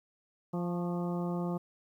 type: harmonic tone with a mistuned harmonic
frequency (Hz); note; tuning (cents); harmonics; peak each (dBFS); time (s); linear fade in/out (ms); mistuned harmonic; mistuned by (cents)
174.6; F3; 0; 1 / 2 / 3 / 4 / 5 / 6 / 7; -32 / -38 / -42 / -44 / -46 / -48 / -49; 0.53-1.58; 10; 6; +62
effects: 11-bit